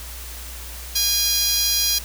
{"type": "tone with high-pass filter", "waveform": "10% pulse", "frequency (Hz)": 817, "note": "G#5", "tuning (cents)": -29, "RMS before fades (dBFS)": -20, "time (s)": [0.95, 1.99], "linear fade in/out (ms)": 10, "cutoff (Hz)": 5300, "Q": 1.4, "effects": ["added 60 Hz sine -35 dBFS peak until 2.04 s", "white hiss -37 dBFS RMS until 2.04 s"]}